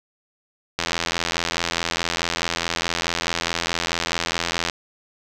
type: click train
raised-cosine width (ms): 0.2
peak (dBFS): -4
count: 332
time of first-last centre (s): 0.79-4.698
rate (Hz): 84.7
effects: none